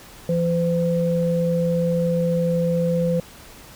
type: tone pair together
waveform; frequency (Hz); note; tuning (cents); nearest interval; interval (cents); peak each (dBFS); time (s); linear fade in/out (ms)
sine; 169.7 / 510; F3 / C5; -49 / -44; octave + perfect fifth; 1905; -20 / -21; 0.29-3.2; 2
effects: pink hiss -44 dBFS RMS until 3.75 s